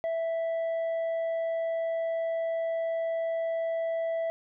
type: tone with tanh clipping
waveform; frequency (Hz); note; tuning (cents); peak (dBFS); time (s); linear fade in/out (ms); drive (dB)
triangle; 659.3; E5; 0; -28; 0.04-4.3; 0; 8
effects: none